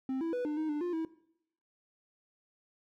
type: tone with pitch steps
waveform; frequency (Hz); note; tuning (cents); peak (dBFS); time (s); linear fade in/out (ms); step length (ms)
triangle; 263.2 / 329.9 / 493.2 / 299.3 / 312.8 / 296.5 / 352.2 / 323.2; C4 / E4 / B4 / D4 / D#4 / D4 / F4 / E4; +10 / +1 / -2 / +33 / +9 / +17 / +15 / -34; -29; 0.09-1.05; 2; 120
effects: noise-tail reverb RT60 0.7 s tail -18 dB re dry